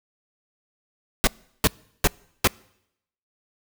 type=noise bursts; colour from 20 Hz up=pink; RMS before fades=-17 dBFS; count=4; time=1.24-2.474 s; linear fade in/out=0 ms; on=31 ms; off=370 ms; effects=noise-tail reverb RT60 0.8 s tail -26 dB re dry